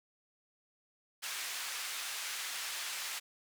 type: band-pass noise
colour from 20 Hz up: pink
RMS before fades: -40 dBFS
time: 1.22-3.2 s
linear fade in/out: 20 ms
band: 1600 to 12000 Hz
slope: 12 dB/octave
effects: none